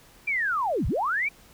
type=linear two-way sweep; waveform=sine; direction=down then up; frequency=2403 to 31.47 to 2403 Hz; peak=-23 dBFS; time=0.27-1.29 s; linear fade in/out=10 ms; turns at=0.87 s; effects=pink hiss -54 dBFS RMS until 1.53 s